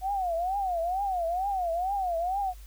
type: tone with vibrato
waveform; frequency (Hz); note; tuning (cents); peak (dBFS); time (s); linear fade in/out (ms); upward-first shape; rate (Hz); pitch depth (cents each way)
sine; 731; F#5; -21; -26; 0.01-2.54; 50; triangle; 2.2; 200
effects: added 50 Hz sine -43 dBFS peak until 2.66 s + white hiss -57 dBFS RMS until 2.66 s